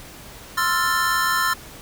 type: chord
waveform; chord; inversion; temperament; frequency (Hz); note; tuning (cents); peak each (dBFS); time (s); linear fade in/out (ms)
square; F major seventh; second; equal with one note detuned; 1046.5 / 1318.5 / 1396.9 / 1772.2; C6 / E6 / F6 / A6; 0 / 0 / 0 / +12; -25 / -25 / -26 / -24; 0.57-1.54; 10
effects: pink hiss -41 dBFS RMS until 1.81 s